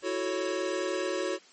square chord, F# minor seventh, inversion third, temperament equal, 329.6 / 370 / 440 / 554.4 Hz, E4 / F#4 / A4 / C#5, 0 / 0 / 0 / 0 cents, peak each -37 / -33 / -38 / -34 dBFS, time 0.02-1.39 s, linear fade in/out 50 ms, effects white hiss -56 dBFS RMS until 1.52 s + MP3 32 kbps

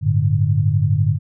sine chord, G suspended second, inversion none, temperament equal, 98 / 110 / 146.83 Hz, G2 / A2 / D3, 0 / 0 / 0 cents, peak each -18 dBFS, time 0.01-1.19 s, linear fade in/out 50 ms, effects none

